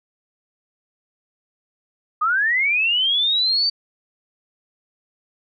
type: linear sweep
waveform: sine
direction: up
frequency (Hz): 1200 to 4633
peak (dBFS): -16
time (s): 2.21-3.7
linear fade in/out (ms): 10
effects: none